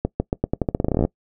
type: accelerating click train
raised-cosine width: 2 ms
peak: -6 dBFS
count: 19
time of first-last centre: 0.05-1.05 s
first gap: 150 ms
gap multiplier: 0.86
effects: noise-tail reverb RT60 0.1 s tail -22 dB re dry